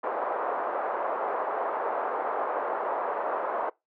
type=band-pass noise; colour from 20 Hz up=pink; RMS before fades=-30 dBFS; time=0.03-3.7 s; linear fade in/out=10 ms; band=490 to 1200 Hz; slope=24 dB/octave; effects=noise-tail reverb RT60 0.2 s tail -23 dB re dry